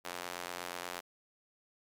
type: tone with high-pass filter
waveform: square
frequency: 44.18 Hz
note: F1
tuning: 21 cents sharp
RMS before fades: -42 dBFS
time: 0.04-1.01 s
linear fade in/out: 20 ms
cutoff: 680 Hz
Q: 0.67
effects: MP3 96 kbps